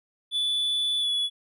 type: tone with pitch glide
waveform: triangle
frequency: 3466 to 3404 Hz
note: A7 to G#7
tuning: -27 to +42 cents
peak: -22 dBFS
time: 0.31-1.3 s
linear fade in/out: 50 ms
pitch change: -31 cents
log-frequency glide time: 0.99-1.09 s
effects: none